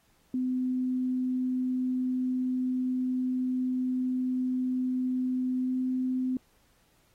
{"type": "tone with pitch glide", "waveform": "sine", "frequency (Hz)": [254.6, 256.2], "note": ["C4", "C4"], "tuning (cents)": [-47, -36], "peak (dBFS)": -26, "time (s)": [0.34, 6.37], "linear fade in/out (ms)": 2, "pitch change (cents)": 11, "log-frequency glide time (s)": [5.59, 5.75], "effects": ["pink hiss -67 dBFS RMS until 7.14 s", "AAC 48 kbps"]}